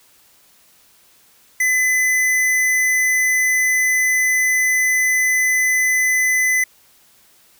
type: tone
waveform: square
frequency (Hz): 2015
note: B6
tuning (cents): +34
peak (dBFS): -15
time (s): 1.6-6.64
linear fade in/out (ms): 5
effects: white hiss -53 dBFS RMS until 7.59 s